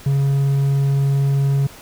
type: tone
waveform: triangle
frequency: 138.59 Hz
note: C#3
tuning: in tune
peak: -12 dBFS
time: 0.06-1.67 s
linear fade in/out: 5 ms
effects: pink hiss -41 dBFS RMS until 1.81 s